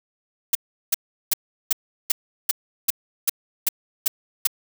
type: noise bursts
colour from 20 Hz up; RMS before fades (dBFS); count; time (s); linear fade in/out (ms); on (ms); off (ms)
blue; -18; 11; 0.53-4.472; 5; 22; 370
effects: none